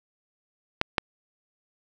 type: clicks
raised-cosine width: 0.3 ms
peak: -5 dBFS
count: 2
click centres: 0.814 / 0.982 s
effects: none